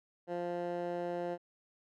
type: tone with band-pass filter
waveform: 15% pulse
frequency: 174.61 Hz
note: F3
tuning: in tune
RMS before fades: -37 dBFS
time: 0.27-1.38 s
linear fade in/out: 50 ms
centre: 550 Hz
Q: 1.1
effects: none